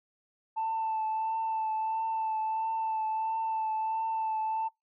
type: tone with vibrato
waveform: sine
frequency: 884 Hz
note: A5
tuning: 8 cents sharp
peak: -27 dBFS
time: 0.56-4.69 s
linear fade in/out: 20 ms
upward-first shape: triangle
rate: 1.5 Hz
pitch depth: 23 cents each way
effects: noise-tail reverb RT60 0.2 s tail -23 dB re dry + tanh soft clip ceiling -25 dBFS